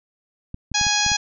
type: clicks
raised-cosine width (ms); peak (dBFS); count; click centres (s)
5; -19; 6; 0.544 / 0.717 / 0.813 / 0.867 / 1.064 / 1.117
type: harmonic tone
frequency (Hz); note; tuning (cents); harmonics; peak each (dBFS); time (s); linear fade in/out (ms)
830.6; G#5; 0; 1 / 2 / 3 / 4 / 5 / 6 / 7 / 8; -26 / -26 / -26 / -26 / -26 / -26 / -26 / -26; 0.74-1.17; 10
effects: none